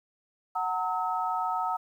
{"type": "tone cluster", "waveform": "sine", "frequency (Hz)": [741, 914, 1285], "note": ["F#5", "A#5", "E6"], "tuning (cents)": [2, -34, -45], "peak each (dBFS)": -31, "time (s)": [0.55, 1.77], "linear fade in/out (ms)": 10, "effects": ["10-bit"]}